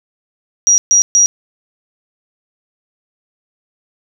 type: tone bursts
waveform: sine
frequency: 5750 Hz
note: F8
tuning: 50 cents sharp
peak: -6 dBFS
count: 3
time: 0.67-1.26 s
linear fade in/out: 0 ms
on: 110 ms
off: 130 ms
effects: none